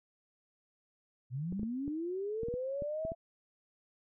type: linear sweep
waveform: sine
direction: up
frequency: 116.54 to 674 Hz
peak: -34 dBFS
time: 1.3-3.15 s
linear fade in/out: 50 ms
type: clicks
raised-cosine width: 3 ms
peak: -29 dBFS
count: 10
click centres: 1.525 / 1.595 / 1.632 / 1.879 / 2.433 / 2.485 / 2.54 / 2.822 / 3.051 / 3.119 s
effects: none